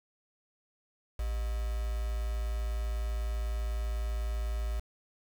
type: tone with quantisation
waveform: sine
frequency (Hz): 56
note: A1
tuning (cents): +31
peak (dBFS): -30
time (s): 1.19-4.8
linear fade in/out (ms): 5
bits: 7
effects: none